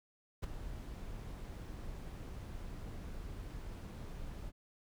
brown noise with ADSR envelope, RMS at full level -33 dBFS, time 0.42-4.52 s, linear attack 20 ms, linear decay 10 ms, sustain -12 dB, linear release 41 ms, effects none

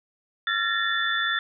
sine tone cluster, 1367 / 1727 / 1828 / 3502 Hz, F6 / A6 / A#6 / A7, -37 / -33 / -34 / -9 cents, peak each -28 dBFS, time 0.47-1.39 s, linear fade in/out 2 ms, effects none

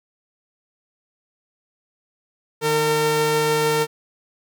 sawtooth tone pair together, 154 / 455.4 Hz, D#3 / A#4, -17 / -40 cents, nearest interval octave + perfect fifth, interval 1877 cents, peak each -22 / -14 dBFS, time 2.61-3.87 s, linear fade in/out 50 ms, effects none

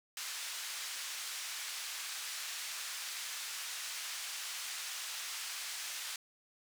white band-pass noise, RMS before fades -42 dBFS, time 0.17-6.16 s, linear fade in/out 2 ms, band 1300 to 7400 Hz, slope 12 dB/octave, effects none

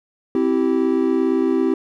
triangle chord, C major, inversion none, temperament equal with one note detuned, 261.6 / 329.6 / 387.3 Hz, C4 / E4 / G4, 0 / 0 / -21 cents, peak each -18 dBFS, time 0.35-1.74 s, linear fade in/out 2 ms, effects none

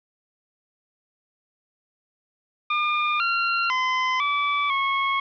25% pulse tone with pitch steps, 1206 / 1378 / 1026 / 1154 / 1096 Hz, D6 / F6 / C6 / D6 / C#6, +46 / -24 / -34 / -31 / -20 cents, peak -17 dBFS, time 2.7-5.2 s, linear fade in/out 5 ms, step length 500 ms, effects resampled to 11025 Hz + 8-bit

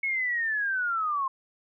sine linear sweep, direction down, 2200 to 1046.5 Hz, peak -25 dBFS, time 0.03-1.28 s, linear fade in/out 5 ms, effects none

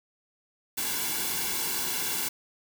white noise with comb filter, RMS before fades -30 dBFS, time 0.77-2.29 s, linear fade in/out 10 ms, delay 1.6 ms, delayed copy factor -0.75, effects none

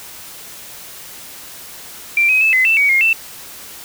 sine tone with pitch steps, 2358 / 2529 / 2617 / 2036 / 2663 / 2256 / 2137 / 2669 Hz, D7 / D#7 / E7 / C7 / E7 / C#7 / C7 / E7, +6 / +28 / -13 / -48 / +17 / +30 / +36 / +21 cents, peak -10 dBFS, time 2.17-3.13 s, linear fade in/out 2 ms, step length 120 ms, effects white hiss -35 dBFS RMS until 3.84 s

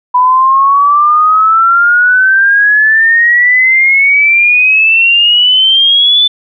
sine exponential sweep, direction up, 987.8 to 3524 Hz, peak -4 dBFS, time 0.14-6.28 s, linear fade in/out 10 ms, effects none

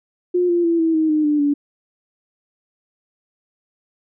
sine tone with pitch steps, 356.9 / 346.1 / 335.7 / 325.6 / 315.8 / 306.2 / 297 / 288.1 Hz, F4 / F4 / E4 / E4 / D#4 / D#4 / D4 / D4, +38 / -16 / +32 / -21 / +26 / -28 / +20 / -33 cents, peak -14 dBFS, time 0.34-1.54 s, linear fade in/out 10 ms, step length 150 ms, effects none

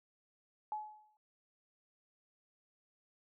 sine tone with exponential decay, 852 Hz, G#5, 44 cents sharp, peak -34 dBFS, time 0.72-1.17 s, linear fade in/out 1 ms, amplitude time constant 96 ms, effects none

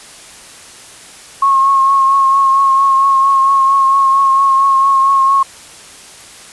sine tone with vibrato, 1086 Hz, C#6, 36 cents flat, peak -7 dBFS, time 1.42-5.43 s, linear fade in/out 5 ms, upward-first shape triangle, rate 4.4 Hz, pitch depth 29 cents each way, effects white hiss -36 dBFS RMS until 6.52 s + resampled to 24000 Hz

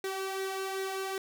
sawtooth tone with flanger, 384.5 Hz, G4, 33 cents flat, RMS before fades -35 dBFS, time 0.04-1.18 s, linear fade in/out 2 ms, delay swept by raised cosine 0.5 to 1.9 ms, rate 2.6 Hz, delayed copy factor +0.5, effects none

